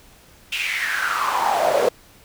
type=noise with high-pass filter sweep; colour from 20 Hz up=brown; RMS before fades=-21 dBFS; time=0.52-1.89 s; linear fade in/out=5 ms; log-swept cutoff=2800 to 490 Hz; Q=6; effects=pink hiss -50 dBFS RMS until 2.24 s